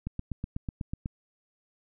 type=click train; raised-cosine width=5 ms; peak=-20 dBFS; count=9; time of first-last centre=0.07-1.059 s; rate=8.09 Hz; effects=none